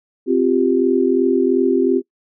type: chord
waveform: sine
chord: C suspended fourth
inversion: none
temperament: equal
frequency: 261.6 / 349.2 / 392 Hz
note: C4 / F4 / G4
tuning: 0 / 0 / 0 cents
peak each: -17 dBFS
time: 0.26-2.02 s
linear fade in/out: 50 ms
effects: noise-tail reverb RT60 0.1 s tail -21 dB re dry